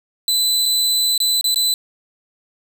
sawtooth tone with dropouts, 4008 Hz, B7, 25 cents sharp, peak -12 dBFS, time 0.28-1.74 s, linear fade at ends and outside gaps 1 ms, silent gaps 0.656-0.66 / 1.178-1.202 / 1.411-1.442 / 1.544-1.559 s, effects none

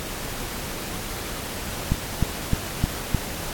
click train, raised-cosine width 5 ms, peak -7 dBFS, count 5, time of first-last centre 1.92-3.147 s, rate 3.26 Hz, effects pink hiss -32 dBFS RMS until 3.53 s + AAC 64 kbps

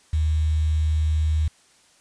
sine tone with quantisation, 77.78 Hz, D#2, in tune, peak -18 dBFS, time 0.13-1.48 s, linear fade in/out 5 ms, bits 7, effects white hiss -57 dBFS RMS until 2 s + resampled to 22050 Hz

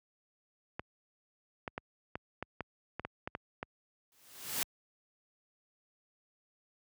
clicks, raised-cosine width 0.5 ms, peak -22 dBFS, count 11, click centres 0.795 / 1.678 / 1.779 / 2.155 / 2.426 / 2.607 / 2.996 / 3.05 / 3.275 / 3.351 / 3.629 s
white noise with exponential growth, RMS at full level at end -31 dBFS, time 4.12-4.63 s, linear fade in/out 1 ms, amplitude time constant 110 ms
effects high-pass 60 Hz 12 dB/octave

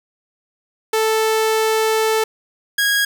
sawtooth tone pair in turn, 440 / 1645 Hz, A4 / G#6, 0 / -17 cents, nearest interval octave + major seventh, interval 2283 cents, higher second, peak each -11 dBFS, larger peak neither, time 0.93-2.24 / 2.78-3.05 s, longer first, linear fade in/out 5 ms, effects 7-bit

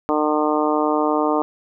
harmonic tone, 151.6 Hz, D#3, 45 cents flat, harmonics 2 / 3 / 4 / 5 / 6 / 7 / 8, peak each -21 / -23 / -24 / -25 / -26 / -26 / -27 dBFS, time 0.09-1.42 s, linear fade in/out 0 ms, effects none

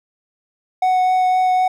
triangle tone with vibrato, 740 Hz, F#5, in tune, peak -11 dBFS, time 0.82-1.68 s, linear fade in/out 5 ms, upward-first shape triangle, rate 3.9 Hz, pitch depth 9 cents each way, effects none

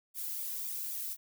violet noise with flanger, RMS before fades -38 dBFS, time 0.14-1.17 s, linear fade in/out 50 ms, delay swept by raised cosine 0.84 to 2.04 ms, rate 3.8 Hz, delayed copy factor +0.75, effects none

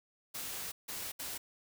white noise bursts at uneven times, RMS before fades -41 dBFS, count 3, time 0.34-0.72 / 0.88-1.12 / 1.19-1.38 s, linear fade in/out 10 ms, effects none

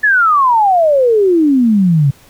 sine exponential sweep, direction down, 1760 to 133.4 Hz, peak -7 dBFS, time 0.03-2.11 s, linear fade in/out 10 ms, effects pink hiss -45 dBFS RMS until 2.29 s

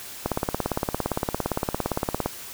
click train, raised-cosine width 1 ms, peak -9 dBFS, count 36, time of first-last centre 0.26-2.26 s, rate 17.5 Hz, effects white hiss -39 dBFS RMS until 2.53 s

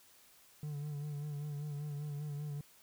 triangle tone with vibrato, 146.83 Hz, D3, in tune, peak -36 dBFS, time 0.63-2.61 s, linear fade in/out 2 ms, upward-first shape sine, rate 5.1 Hz, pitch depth 46 cents each way, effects white hiss -63 dBFS RMS until 2.82 s

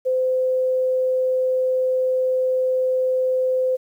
sine tone, 514 Hz, C5, 31 cents flat, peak -17 dBFS, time 0.05-3.77 s, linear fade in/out 20 ms, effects 9-bit

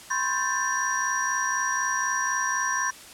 sine tone cluster, 1013 / 1077 / 1574 / 1772 / 5750 Hz, B5 / C6 / G6 / A6 / F8, +44 / +50 / +7 / +12 / +50 cents, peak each -30 dBFS, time 0.1-2.91 s, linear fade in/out 10 ms, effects white hiss -45 dBFS RMS until 3.13 s + low-pass 10000 Hz 12 dB/octave

